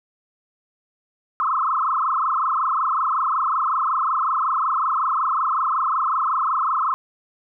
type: tone with frequency modulation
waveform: sine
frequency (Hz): 1182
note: D6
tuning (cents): +11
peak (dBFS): -18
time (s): 1.4-6.94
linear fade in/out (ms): 0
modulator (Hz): 25.4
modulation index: 5.9
effects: none